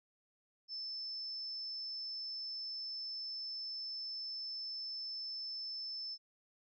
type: tone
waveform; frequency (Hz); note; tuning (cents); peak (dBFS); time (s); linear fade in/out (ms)
sine; 5274; E8; 0; -40; 0.68-6.18; 50
effects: none